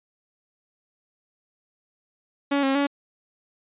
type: tone with pitch steps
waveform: sawtooth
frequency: 281.8 / 270.1 / 283 Hz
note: C#4 / C#4 / C#4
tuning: +29 / -45 / +36 cents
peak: -16 dBFS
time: 2.51-2.87 s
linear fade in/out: 10 ms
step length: 120 ms
effects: resampled to 8000 Hz